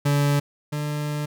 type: tone pair in turn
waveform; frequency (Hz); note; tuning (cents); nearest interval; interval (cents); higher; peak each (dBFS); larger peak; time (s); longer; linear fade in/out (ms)
40% pulse; 143.7 / 148.51; D3 / D3; -37 / +20; minor second; 57; second; -17 / -24; first; 0.05-0.4 / 0.72-1.26; second; 10
effects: none